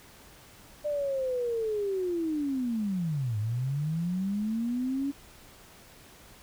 sine linear two-way sweep, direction down then up, 600 to 102.8 to 283.5 Hz, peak -27 dBFS, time 0.84-5.12 s, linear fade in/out 20 ms, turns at 3.38 s, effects pink hiss -53 dBFS RMS until 6.42 s

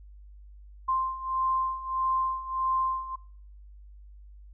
sine beating tone pair, 1046.5 / 1048.1 Hz, C6 / C6, 0 / +3 cents, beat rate 1.6 Hz, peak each -31 / -27 dBFS, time 0.88-3.16 s, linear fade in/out 10 ms, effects noise-tail reverb RT60 0.6 s tail -23 dB re dry + added 50 Hz sine -46 dBFS peak until 4.53 s

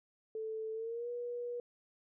sine tone with pitch glide, 440 to 482.6 Hz, A4 to B4, 0 to -40 cents, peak -37 dBFS, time 0.35-1.6 s, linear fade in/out 2 ms, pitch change +160 cents, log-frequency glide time 0.73-1.09 s, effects none

